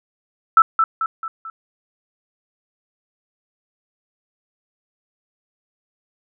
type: tone with echo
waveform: sine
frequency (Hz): 1322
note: E6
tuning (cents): +5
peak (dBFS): -6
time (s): 0.57-0.62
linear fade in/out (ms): 2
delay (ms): 220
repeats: 4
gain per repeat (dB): -6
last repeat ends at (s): 1.5
effects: none